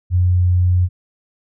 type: tone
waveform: sine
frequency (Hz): 89.8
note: F2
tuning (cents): +49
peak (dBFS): -11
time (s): 0.1-0.89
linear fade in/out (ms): 50
effects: none